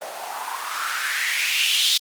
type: noise with band-pass filter sweep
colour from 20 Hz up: blue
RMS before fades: -24 dBFS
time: 0.01-1.98 s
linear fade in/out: 10 ms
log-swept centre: 610 to 3800 Hz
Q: 4.2
effects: Opus 24 kbps